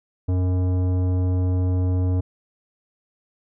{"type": "tone with tanh clipping", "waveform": "triangle", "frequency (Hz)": 91.4, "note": "F#2", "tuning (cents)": -21, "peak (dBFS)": -20, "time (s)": [0.28, 2.21], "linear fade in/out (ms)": 10, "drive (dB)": 18, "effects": []}